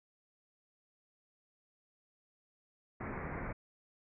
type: low-pass noise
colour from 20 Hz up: pink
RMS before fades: -41 dBFS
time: 3-3.53 s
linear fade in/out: 10 ms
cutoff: 2300 Hz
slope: 96 dB/octave
effects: none